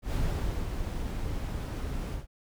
brown noise with ADSR envelope, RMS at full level -28 dBFS, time 0.02-2.27 s, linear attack 110 ms, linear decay 540 ms, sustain -5 dB, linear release 140 ms, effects none

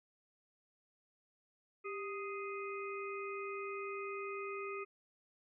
harmonic tone with a mistuned harmonic, 415.3 Hz, G#4, in tune, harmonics 1 / 3 / 5 / 6, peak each -42 / -45 / -51 / -48 dBFS, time 1.84-4.85 s, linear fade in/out 20 ms, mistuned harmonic 1, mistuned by -82 cents, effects none

